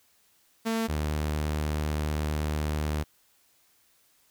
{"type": "tone pair in turn", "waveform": "sawtooth", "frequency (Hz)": [225.5, 75.78], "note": ["A3", "D#2"], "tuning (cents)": [43, -45], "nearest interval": "octave + perfect fifth", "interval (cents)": 1888, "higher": "first", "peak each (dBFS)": [-22, -23], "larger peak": "first", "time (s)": [[0.65, 0.88], [0.88, 3.04]], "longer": "second", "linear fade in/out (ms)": 20, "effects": ["white hiss -65 dBFS RMS until 4.3 s"]}